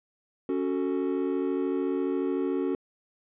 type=chord; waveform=triangle; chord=F# minor; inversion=second; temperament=just; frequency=277.5 / 370 / 444 Hz; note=C#4 / F#4 / A4; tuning=+2 / 0 / +16 cents; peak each=-27 / -27 / -31 dBFS; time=0.49-2.75 s; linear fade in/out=2 ms; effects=resampled to 8000 Hz